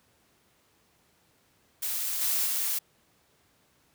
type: noise with level steps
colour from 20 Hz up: blue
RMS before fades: -31 / -27 / -29 dBFS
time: 1.82-2.79 s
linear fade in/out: 10 ms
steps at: 2.2 / 2.45 s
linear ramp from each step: 20 ms
effects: pink hiss -66 dBFS RMS until 3.94 s + high-pass 80 Hz 12 dB/octave